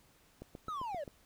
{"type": "click train", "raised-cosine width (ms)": 2, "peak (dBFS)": -32, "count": 6, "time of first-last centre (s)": [0.42, 1.078], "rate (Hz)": 7.6}
{"type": "linear sweep", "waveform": "triangle", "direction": "down", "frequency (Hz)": [1321, 543], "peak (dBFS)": -35, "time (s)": [0.68, 1.04], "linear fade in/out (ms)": 5}
{"effects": ["pink hiss -66 dBFS RMS until 1.25 s"]}